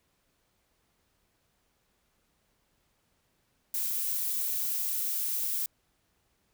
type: noise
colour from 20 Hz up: violet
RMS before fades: -31 dBFS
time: 3.74-5.66 s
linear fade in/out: 2 ms
effects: pink hiss -73 dBFS RMS until 6.53 s